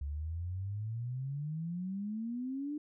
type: exponential sweep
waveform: sine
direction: up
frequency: 69.3 to 303 Hz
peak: -35 dBFS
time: 0.01-2.78 s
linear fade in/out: 5 ms
effects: none